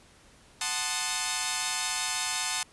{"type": "chord", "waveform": "5% pulse", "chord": "F# diminished seventh", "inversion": "none", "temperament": "equal with one note detuned", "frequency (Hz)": [740, 880, 1046.5, 1235.2], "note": ["F#5", "A5", "C6", "Eb6"], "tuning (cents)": [0, 0, 0, -13], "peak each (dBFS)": [-23, -20, -22, -23], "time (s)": [0.61, 2.63], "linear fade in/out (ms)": 2, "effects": ["pink hiss -57 dBFS RMS until 2.72 s", "resampled to 24000 Hz"]}